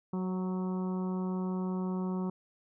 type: harmonic tone with a mistuned harmonic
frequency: 185.2 Hz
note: F#3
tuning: 2 cents sharp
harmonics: 1 / 2 / 3 / 4 / 5 / 6 / 7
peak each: -31 / -39 / -49 / -50 / -46 / -49 / -54 dBFS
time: 0.13-2.3 s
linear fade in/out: 5 ms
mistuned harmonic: 3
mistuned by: -22 cents
effects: none

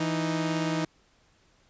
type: tone pair together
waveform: sawtooth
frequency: 164.8 / 311.1 Hz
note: E3 / D#4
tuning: 0 / 0 cents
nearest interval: major seventh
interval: 1100 cents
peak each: -25 dBFS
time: 0-0.85 s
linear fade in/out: 5 ms
effects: pink hiss -64 dBFS RMS until 1.69 s + resampled to 16000 Hz

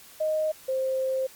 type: tone pair in turn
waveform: sine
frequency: 622.3 / 525.3 Hz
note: D#5 / C5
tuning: 0 / +7 cents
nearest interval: minor third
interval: 293 cents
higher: first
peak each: -23 / -24 dBFS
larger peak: first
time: 0.2-0.52 / 0.68-1.27 s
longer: second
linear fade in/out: 10 ms
effects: white hiss -50 dBFS RMS until 1.35 s + Opus 48 kbps

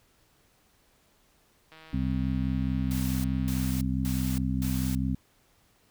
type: click train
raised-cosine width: 0.3 ms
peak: -34 dBFS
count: 315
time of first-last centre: 1.72-3.695 s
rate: 159 Hz
type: harmonic tone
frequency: 64.7 Hz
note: C2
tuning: 19 cents flat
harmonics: 1 / 2 / 3 / 4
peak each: -31 / -31 / -31 / -31 dBFS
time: 1.93-5.15 s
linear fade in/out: 5 ms
type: noise bursts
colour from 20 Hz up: white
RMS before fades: -40 dBFS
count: 4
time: 2.91-4.95 s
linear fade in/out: 0 ms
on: 330 ms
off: 240 ms
effects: pink hiss -65 dBFS RMS until 5.9 s

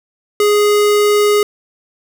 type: tone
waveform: square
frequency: 415.3 Hz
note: G#4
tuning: in tune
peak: -10 dBFS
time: 0.4-1.43 s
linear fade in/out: 2 ms
effects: none

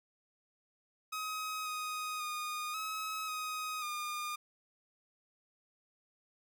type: tone with pitch steps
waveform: sawtooth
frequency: 1266 / 1250 / 1227 / 1281 / 1256 / 1212 Hz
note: D#6 / D#6 / D#6 / E6 / D#6 / D#6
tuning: +30 / +8 / -25 / -50 / +16 / -46 cents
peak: -33 dBFS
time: 1.12-4.36 s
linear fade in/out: 10 ms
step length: 540 ms
effects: none

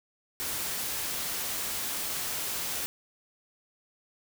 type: noise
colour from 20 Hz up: white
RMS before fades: -33 dBFS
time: 0.4-2.86 s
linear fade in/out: 0 ms
effects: none

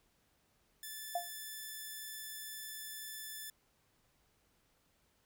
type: tone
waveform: 5% pulse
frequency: 1749 Hz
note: A6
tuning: 11 cents flat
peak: -33 dBFS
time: 0.83-3.5 s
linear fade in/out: 2 ms
type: tone with exponential decay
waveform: sine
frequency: 698.5 Hz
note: F5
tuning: in tune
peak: -29 dBFS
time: 1.15-1.3 s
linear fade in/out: 5 ms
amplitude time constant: 32 ms
effects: pink hiss -74 dBFS RMS until 5.25 s

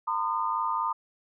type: tone cluster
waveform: sine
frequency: 916 / 1020 / 1221 Hz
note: A#5 / C6 / D#6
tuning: -31 / -44 / -33 cents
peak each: -30 dBFS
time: 0.07-0.93 s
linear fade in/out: 10 ms
effects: none

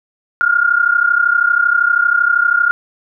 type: tone pair together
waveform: sine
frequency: 1396.9 / 1429.6 Hz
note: F6 / F6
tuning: 0 / +40 cents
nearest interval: unison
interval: 40 cents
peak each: -13 dBFS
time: 0.41-2.71 s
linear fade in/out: 0 ms
effects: none

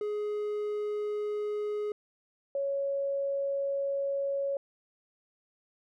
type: tone pair in turn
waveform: triangle / sine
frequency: 418.5 / 555.4 Hz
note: G#4 / C#5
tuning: +13 / +3 cents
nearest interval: perfect fourth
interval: 490 cents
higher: second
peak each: -28 dBFS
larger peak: neither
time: 0.01-1.92 / 2.55-4.57 s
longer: second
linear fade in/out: 2 ms
effects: none

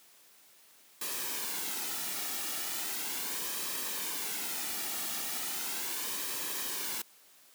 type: noise with flanger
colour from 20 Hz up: white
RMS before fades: -36 dBFS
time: 1.01-7.02 s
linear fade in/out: 5 ms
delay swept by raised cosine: 1.4 to 1.96 ms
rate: 0.37 Hz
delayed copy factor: -0.5
effects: white hiss -60 dBFS RMS until 7.54 s + high-pass 200 Hz 12 dB/octave

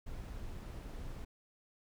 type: noise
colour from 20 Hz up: brown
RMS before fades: -44 dBFS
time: 0.06-1.25 s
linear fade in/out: 10 ms
effects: none

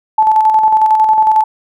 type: tone with tremolo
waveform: sine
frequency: 870 Hz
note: A5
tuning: 20 cents flat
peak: -5 dBFS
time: 0.18-1.44 s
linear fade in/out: 5 ms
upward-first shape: square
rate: 11 Hz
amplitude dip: 40%
effects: none

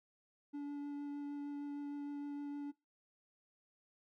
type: tone with vibrato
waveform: triangle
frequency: 287.6 Hz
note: D4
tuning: 36 cents flat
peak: -38 dBFS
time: 0.53-2.72 s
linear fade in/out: 20 ms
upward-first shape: triangle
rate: 6.5 Hz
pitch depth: 10 cents each way
effects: noise-tail reverb RT60 0.2 s tail -20 dB re dry

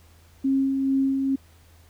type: tone with tremolo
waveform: sine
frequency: 269.8 Hz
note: C#4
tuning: 47 cents flat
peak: -18 dBFS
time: 0.44-1.36 s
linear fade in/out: 10 ms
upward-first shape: sine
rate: 2.3 Hz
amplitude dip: 35%
effects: added 82 Hz sine -52 dBFS peak until 1.89 s + pink hiss -58 dBFS RMS until 1.89 s

